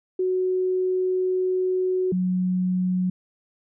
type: tone pair in turn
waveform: sine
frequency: 370 / 183.09 Hz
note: F#4 / F#3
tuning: 0 / -18 cents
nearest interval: octave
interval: 1218 cents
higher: first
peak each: -20 dBFS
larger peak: neither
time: 0.19-2.12 / 2.12-3.1 s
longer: first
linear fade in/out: 5 ms
effects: none